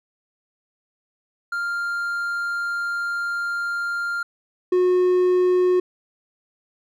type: tone pair in turn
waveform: triangle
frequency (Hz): 1396.9 / 363.4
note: F6 / F#4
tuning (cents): 0 / -31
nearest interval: octave + major seventh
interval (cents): 2331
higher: first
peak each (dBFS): -21 / -13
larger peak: second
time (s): 1.52-4.23 / 4.72-5.8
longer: first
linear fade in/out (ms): 5
effects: none